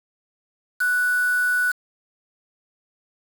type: tone with quantisation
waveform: sine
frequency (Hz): 1480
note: F#6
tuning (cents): 0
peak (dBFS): -18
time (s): 0.8-1.72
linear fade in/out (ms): 10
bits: 5
effects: none